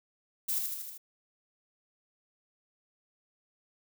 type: noise with echo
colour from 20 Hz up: violet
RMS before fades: -31 dBFS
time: 0.48-0.59 s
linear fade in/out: 10 ms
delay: 78 ms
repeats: 5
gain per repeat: -3 dB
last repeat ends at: 0.98 s
effects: none